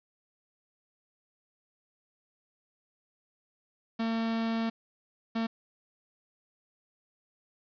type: tone bursts at uneven times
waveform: 45% pulse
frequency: 226.8 Hz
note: A#3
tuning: 47 cents flat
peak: -28 dBFS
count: 2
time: 3.99-4.7 / 5.35-5.47 s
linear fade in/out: 10 ms
effects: resampled to 11025 Hz + 9-bit